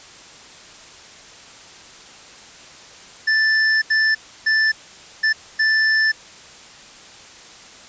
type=tone bursts at uneven times; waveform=square; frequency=1761 Hz; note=A6; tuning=1 cent sharp; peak=-15 dBFS; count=5; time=3.27-3.82 / 3.9-4.15 / 4.46-4.72 / 5.23-5.33 / 5.59-6.12 s; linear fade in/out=10 ms; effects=white hiss -42 dBFS RMS until 7.88 s + resampled to 16000 Hz